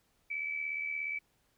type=tone with amplitude modulation; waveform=sine; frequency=2300 Hz; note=D7; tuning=37 cents flat; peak=-31 dBFS; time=0.3-1.19 s; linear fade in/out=10 ms; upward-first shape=sine; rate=77 Hz; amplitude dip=55%; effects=pink hiss -73 dBFS RMS until 1.57 s